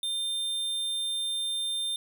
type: tone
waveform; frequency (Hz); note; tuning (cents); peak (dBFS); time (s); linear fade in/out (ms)
square; 3600; A7; +39; -29; 0.03-1.96; 2
effects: none